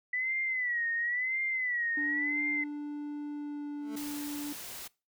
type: tone with vibrato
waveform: sine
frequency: 1973 Hz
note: B6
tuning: 2 cents flat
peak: -29 dBFS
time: 0.13-2.64 s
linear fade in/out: 5 ms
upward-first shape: sine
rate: 0.96 Hz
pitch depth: 110 cents each way
type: tone with pitch glide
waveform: triangle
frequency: 293.7 to 291.7 Hz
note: D4 to D4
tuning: 0 to -12 cents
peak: -33 dBFS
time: 1.97-4.53 s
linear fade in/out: 5 ms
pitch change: -12 cents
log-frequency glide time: 3.32-3.66 s
type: tone with exponential growth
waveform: 25% pulse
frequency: 220 Hz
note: A3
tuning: in tune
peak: -36 dBFS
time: 3.73-3.96 s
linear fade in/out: 5 ms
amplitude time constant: 50 ms
type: noise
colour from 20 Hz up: white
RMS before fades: -43 dBFS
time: 3.96-4.88 s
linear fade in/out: 10 ms
effects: noise-tail reverb RT60 0.3 s tail -23 dB re dry